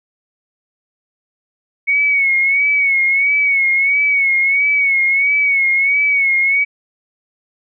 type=tone with vibrato; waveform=sine; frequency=2217 Hz; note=C#7; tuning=in tune; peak=-11 dBFS; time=1.87-6.65 s; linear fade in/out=20 ms; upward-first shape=sine; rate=1.5 Hz; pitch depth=62 cents each way; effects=none